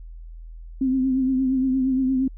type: tone with vibrato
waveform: sine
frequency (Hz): 261.6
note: C4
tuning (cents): 0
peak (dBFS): -18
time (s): 0.81-2.28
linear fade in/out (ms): 5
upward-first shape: triangle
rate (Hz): 8.6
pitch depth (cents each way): 52
effects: added 41 Hz sine -36 dBFS peak until 2.37 s